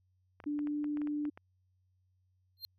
clicks, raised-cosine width 0.5 ms, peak -34 dBFS, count 10, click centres 0.402 / 0.44 / 0.591 / 0.672 / 0.843 / 0.972 / 1.017 / 1.073 / 1.253 / 1.375 s
sine tone with pitch glide, 293.7 to 295.7 Hz, D4 to D4, 0 to +12 cents, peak -32 dBFS, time 0.46-1.3 s, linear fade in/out 10 ms, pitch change +12 cents, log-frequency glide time 0.57-0.8 s
square tone with exponential growth, 4186 Hz, C8, in tune, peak -36 dBFS, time 2.57-2.65 s, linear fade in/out 0 ms, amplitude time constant 16 ms
effects added 92 Hz sine -70 dBFS peak until 2.78 s

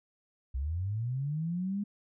sine linear sweep, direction up, 61 to 207.7 Hz, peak -30 dBFS, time 0.54-1.84 s, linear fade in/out 10 ms, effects none

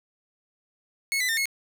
sawtooth tone with pitch steps, 2190 / 2003 / 1812 / 2176 Hz, C#7 / B6 / A#6 / C#7, -22 / +24 / -50 / -33 cents, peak -20 dBFS, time 1.12-1.456 s, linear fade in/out 0 ms, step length 84 ms, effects none

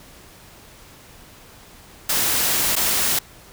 white noise with dropouts, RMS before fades -20 dBFS, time 2.09-3.19 s, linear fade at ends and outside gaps 5 ms, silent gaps 2.755-2.763 s, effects pink hiss -46 dBFS RMS until 3.52 s

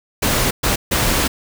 pink noise bursts at uneven times, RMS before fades -17 dBFS, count 3, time 0.22-0.51 / 0.63-0.76 / 0.91-1.28 s, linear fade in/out 10 ms, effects none

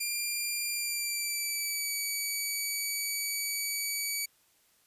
10% pulse tone with pitch glide, 2392 to 2276 Hz, D7 to C#7, +31 to +45 cents, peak -22 dBFS, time 0-4.26 s, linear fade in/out 10 ms, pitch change -86 cents, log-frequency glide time 0.72-1.94 s, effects white hiss -67 dBFS RMS until 4.86 s + resampled to 32000 Hz

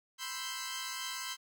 10% pulse chord, C major seventh, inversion third, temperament equal, 987.8 / 1046.5 / 1318.5 / 1568 Hz, B5 / C6 / E6 / G6, 0 / 0 / 0 / 0 cents, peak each -37 / -33 / -37 / -34 dBFS, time 0.18-1.37 s, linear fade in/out 50 ms, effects none

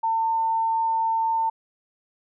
sine tone, 901 Hz, A5, 41 cents sharp, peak -20 dBFS, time 0.03-1.5 s, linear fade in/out 10 ms, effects none

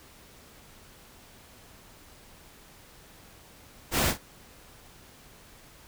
pink noise with echo, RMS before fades -25 dBFS, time 3.91-4.14 s, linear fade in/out 50 ms, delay 43 ms, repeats 1, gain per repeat -11 dB, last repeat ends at 4.183 s, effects pink hiss -53 dBFS RMS until 5.87 s

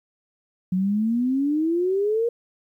sine exponential sweep, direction up, 180.5 to 477.3 Hz, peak -19 dBFS, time 0.72-2.29 s, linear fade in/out 5 ms, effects 10-bit

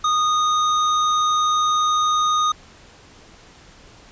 square tone, 1236 Hz, D#6, 12 cents flat, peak -17 dBFS, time 0.04-2.52 s, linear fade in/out 5 ms, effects pink hiss -47 dBFS RMS until 4.11 s + resampled to 16000 Hz

